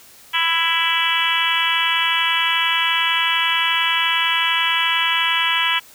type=harmonic tone; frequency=331.3 Hz; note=E4; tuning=9 cents sharp; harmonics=3 / 4 / 5 / 6 / 7 / 8 / 9 / 10; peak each=-24 / -27 / -25 / -25 / -24 / -25 / -22 / -24 dBFS; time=0.33-5.8 s; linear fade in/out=20 ms; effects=white hiss -46 dBFS RMS until 5.94 s